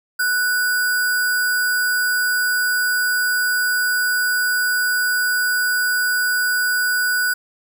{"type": "tone with sample-and-hold", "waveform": "sine", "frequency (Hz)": 1480, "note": "F#6", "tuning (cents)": 0, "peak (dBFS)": -16, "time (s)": [0.19, 7.34], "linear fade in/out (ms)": 10, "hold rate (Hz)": 6300, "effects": []}